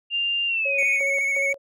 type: tone with pitch glide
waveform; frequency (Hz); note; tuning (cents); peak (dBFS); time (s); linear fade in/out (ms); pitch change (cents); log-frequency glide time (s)
sine; 2794 to 2475; F7 to D#7; 0 to -10; -21; 0.1-1; 50; -210; 0.47-0.76
type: tone with tremolo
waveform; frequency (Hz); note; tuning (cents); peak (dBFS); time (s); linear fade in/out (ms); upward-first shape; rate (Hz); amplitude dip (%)
sine; 554; C#5; -1; -27; 0.65-1.58; 10; square; 2.8; 80
type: tone with vibrato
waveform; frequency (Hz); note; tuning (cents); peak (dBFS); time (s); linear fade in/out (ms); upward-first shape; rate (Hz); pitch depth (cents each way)
triangle; 2217; C#7; 0; -19; 0.78-1.53; 5; square; 14; 19
effects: none